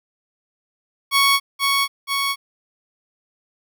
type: tone with echo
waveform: 15% pulse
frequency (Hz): 1111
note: C#6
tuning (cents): +4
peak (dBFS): -7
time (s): 1.11-1.4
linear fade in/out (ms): 50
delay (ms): 480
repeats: 2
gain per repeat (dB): -3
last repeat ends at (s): 2.36
effects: none